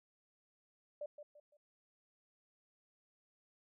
sine tone with echo, 590 Hz, D5, 8 cents sharp, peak -40 dBFS, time 1.01-1.06 s, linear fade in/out 5 ms, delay 170 ms, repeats 3, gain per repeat -9 dB, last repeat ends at 1.57 s, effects none

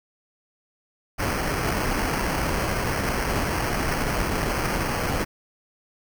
pink noise with sample-and-hold, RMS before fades -25 dBFS, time 1.18-5.25 s, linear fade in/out 20 ms, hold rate 3675 Hz, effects none

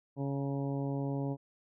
harmonic tone with a mistuned harmonic, 139 Hz, C#3, 5 cents sharp, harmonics 1 / 2 / 3 / 4 / 5 / 6 / 7, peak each -34 / -36 / -42 / -43 / -48 / -49 / -51 dBFS, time 0.16-1.37 s, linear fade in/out 50 ms, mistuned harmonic 7, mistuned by -33 cents, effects none

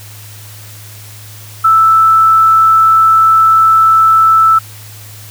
sine tone, 1318.5 Hz, E6, in tune, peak -4 dBFS, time 1.64-4.59 s, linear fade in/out 10 ms, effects added 105 Hz sine -32 dBFS peak until 5.3 s + white hiss -35 dBFS RMS until 5.3 s

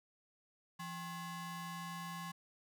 35% pulse ring-modulated tone, 622.3 Hz, D#5, in tune, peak -38 dBFS, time 0.79-2.32 s, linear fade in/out 10 ms, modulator 451 Hz, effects none

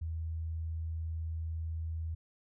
sine tone, 81 Hz, E2, 30 cents flat, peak -34 dBFS, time 0.01-2.15 s, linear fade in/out 10 ms, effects none

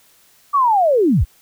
sine linear sweep, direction down, 1174.7 to 31.49 Hz, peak -11 dBFS, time 0.53-1.25 s, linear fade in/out 20 ms, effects white hiss -53 dBFS RMS until 1.41 s

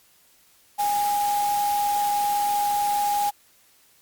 sine tone in noise, 820 Hz, G#5, 22 cents flat, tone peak -20 dBFS, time 0.78-3.31 s, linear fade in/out 20 ms, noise white, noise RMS -33 dBFS, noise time 0.78-3.31 s, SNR +10 dB, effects white hiss -58 dBFS RMS until 4.01 s + MP3 96 kbps

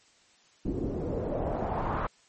pink noise with low-pass filter sweep, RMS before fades -31 dBFS, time 0.65-2.07 s, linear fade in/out 5 ms, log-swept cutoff 300 to 1200 Hz, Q 2.6, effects white hiss -62 dBFS RMS until 2.28 s + MP3 32 kbps

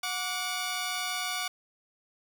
10% pulse tone pair together, 729.5 / 1158 Hz, F#5 / D6, -25 / -25 cents, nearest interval minor sixth, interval 800 cents, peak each -25 dBFS, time 0.03-1.48 s, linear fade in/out 5 ms, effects none

